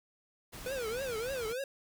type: noise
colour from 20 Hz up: pink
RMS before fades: -46 dBFS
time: 0.52-1.54 s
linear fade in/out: 20 ms
type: tone with vibrato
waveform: square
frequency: 487.6 Hz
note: B4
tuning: 22 cents flat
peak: -35 dBFS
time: 0.66-1.64 s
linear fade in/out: 2 ms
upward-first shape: triangle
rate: 3.4 Hz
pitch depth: 240 cents each way
effects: none